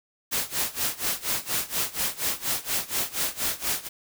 white noise with tremolo, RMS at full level -25 dBFS, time 0.31-3.89 s, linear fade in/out 20 ms, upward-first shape sine, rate 4.2 Hz, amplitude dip 90%, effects none

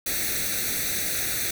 white noise with comb filter, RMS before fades -27 dBFS, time 0.06-1.51 s, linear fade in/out 5 ms, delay 0.49 ms, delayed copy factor +0.85, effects none

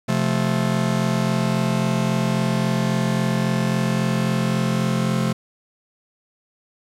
45% pulse chord, F major, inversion second, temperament just, 130.96 / 174.61 / 218.3 Hz, C3 / F3 / A3, +2 / 0 / -13 cents, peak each -23 dBFS, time 0.08-5.33 s, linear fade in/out 10 ms, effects low-pass 10000 Hz 12 dB/octave + 8-bit

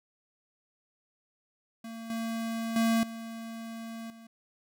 square tone with level steps, 227.2 Hz, A#3, 44 cents flat, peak -40 / -32 / -24 / -39 / -49 dBFS, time 1.84-4.27 s, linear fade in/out 5 ms, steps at 2.1 / 2.76 / 3.03 / 4.1 s, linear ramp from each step 2 ms, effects none

